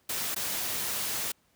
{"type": "noise with dropouts", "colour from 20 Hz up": "white", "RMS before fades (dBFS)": -32, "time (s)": [0.09, 1.32], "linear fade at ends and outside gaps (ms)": 5, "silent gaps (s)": [0.347, 0.361], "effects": ["pink hiss -68 dBFS RMS until 1.55 s", "high-pass 60 Hz 12 dB/octave"]}